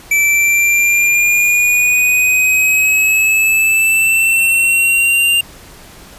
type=exponential sweep; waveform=square; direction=up; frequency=2317 to 2794 Hz; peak=-10 dBFS; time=0.11-5.41 s; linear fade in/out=5 ms; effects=pink hiss -38 dBFS RMS until 6.18 s + resampled to 32000 Hz